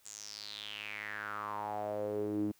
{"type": "tone with band-pass filter sweep", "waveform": "sawtooth", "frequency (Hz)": 104.7, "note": "G#2", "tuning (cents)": 15, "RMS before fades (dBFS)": -39, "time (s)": [0.05, 2.52], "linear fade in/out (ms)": 10, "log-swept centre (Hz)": [7500, 270], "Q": 6, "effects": ["white hiss -67 dBFS RMS until 2.59 s"]}